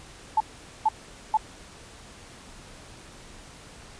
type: tone bursts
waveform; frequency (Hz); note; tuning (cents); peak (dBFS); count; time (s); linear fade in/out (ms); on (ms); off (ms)
sine; 870; A5; -20; -17; 3; 0.37-1.372; 5; 34; 450
effects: pink hiss -47 dBFS RMS until 3.99 s + resampled to 22050 Hz